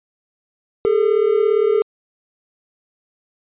triangle tone pair together, 408.3 / 445.8 Hz, G#4 / A4, -29 / +23 cents, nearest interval major second, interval 152 cents, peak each -14 dBFS, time 0.85-1.82 s, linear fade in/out 0 ms, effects resampled to 8000 Hz

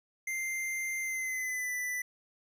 square tone with pitch glide, 2092 to 1987.2 Hz, C7 to B6, -1 to +10 cents, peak -33 dBFS, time 0.27-2.02 s, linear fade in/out 5 ms, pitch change -89 cents, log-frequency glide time 1-1.72 s, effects none

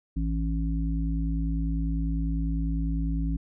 harmonic tone, 55 Hz, A1, in tune, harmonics 1 / 3 / 5, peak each -26 / -31 / -33 dBFS, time 0.16-3.37 s, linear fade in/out 10 ms, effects none

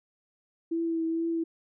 sine tone with vibrato, 329.3 Hz, E4, 2 cents flat, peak -26 dBFS, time 0.71-1.44 s, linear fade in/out 10 ms, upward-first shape triangle, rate 2.2 Hz, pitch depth 24 cents each way, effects none

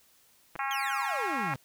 clicks, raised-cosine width 0.5 ms, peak -25 dBFS, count 2, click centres 0.555 / 0.561 s
harmonic tone, 272.4 Hz, C#4, 30 cents flat, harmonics 3 / 4 / 5 / 6 / 7 / 8 / 9 / 10, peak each -34 / -35 / -37 / -39 / -39 / -41 / -42 / -48 dBFS, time 0.59-1.54 s, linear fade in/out 2 ms
35% pulse exponential sweep, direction down, 3322 to 123.47 Hz, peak -33 dBFS, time 0.71-1.56 s, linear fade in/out 0 ms
effects white hiss -63 dBFS RMS until 1.64 s

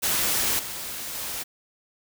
white noise with level steps, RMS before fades -24 / -34 / -32 dBFS, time 0.02-1.44 s, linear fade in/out 20 ms, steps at 0.59 / 1.15 s, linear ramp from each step 2 ms, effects none

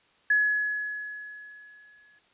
sine tone with exponential decay, 1693 Hz, G#6, 33 cents sharp, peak -18 dBFS, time 0.3-2.19 s, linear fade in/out 5 ms, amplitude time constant 410 ms, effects white hiss -63 dBFS RMS until 2.33 s + resampled to 8000 Hz

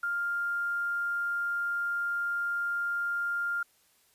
sine tone with quantisation, 1400 Hz, F6, 4 cents sharp, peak -28 dBFS, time 0.03-3.63 s, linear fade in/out 5 ms, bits 9, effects white hiss -66 dBFS RMS until 4.14 s + resampled to 32000 Hz

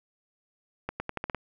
accelerating click train, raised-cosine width 0.5 ms, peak -16 dBFS, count 7, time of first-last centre 0.89-1.347 s, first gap 110 ms, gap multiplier 0.85, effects none

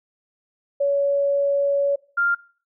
sine tone pair in turn, 563 / 1396.3 Hz, C#5 / F6, +27 / -1 cents, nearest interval octave + major third, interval 1572 cents, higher second, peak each -17 dBFS, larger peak neither, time 0.8-1.96 / 2.17-2.35 s, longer first, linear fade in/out 10 ms, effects noise-tail reverb RT60 0.5 s tail -23 dB re dry

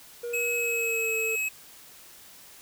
triangle tone with pitch glide, 476.3 to 447 Hz, A#4 to A4, +37 to +27 cents, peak -29 dBFS, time 0.23-1.36 s, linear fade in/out 10 ms, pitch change -110 cents, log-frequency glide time 0.55-1.13 s
square tone, 2564 Hz, E7, 49 cents flat, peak -27 dBFS, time 0.33-1.49 s, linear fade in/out 10 ms
effects white hiss -50 dBFS RMS until 2.61 s

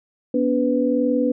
sine tone cluster, 244.5 / 285.8 / 497.5 Hz, B3 / D4 / B4, -17 / -47 / +13 cents, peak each -21 dBFS, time 0.34-1.32 s, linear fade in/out 5 ms, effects none

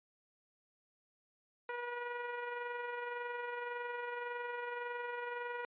15% pulse tone with amplitude modulation, 483.1 Hz, B4, 38 cents flat, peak -31 dBFS, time 1.69-5.65 s, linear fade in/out 2 ms, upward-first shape sine, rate 21.8 Hz, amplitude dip 35%, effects resampled to 8000 Hz

